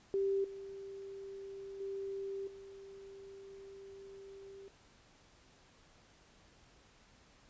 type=tone with level steps; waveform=sine; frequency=392 Hz; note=G4; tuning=in tune; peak=-30 / -44 / -38 / -49 dBFS; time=0.14-4.68 s; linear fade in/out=0 ms; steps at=0.44 / 1.8 / 2.47 s; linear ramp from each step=5 ms; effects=pink hiss -64 dBFS RMS until 7.49 s + resampled to 16000 Hz